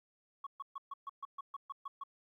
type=tone bursts; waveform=sine; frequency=1110 Hz; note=C#6; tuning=2 cents sharp; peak=-38 dBFS; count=11; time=0.44-2.037 s; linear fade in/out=5 ms; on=27 ms; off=130 ms; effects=tanh soft clip ceiling -37 dBFS + 13-bit